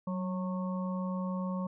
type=harmonic tone with a mistuned harmonic; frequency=182.7 Hz; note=F#3; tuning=22 cents flat; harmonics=1 / 3 / 5 / 6; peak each=-32 / -41 / -46 / -43 dBFS; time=0.07-1.67 s; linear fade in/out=5 ms; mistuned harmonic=1; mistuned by=+38 cents; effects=none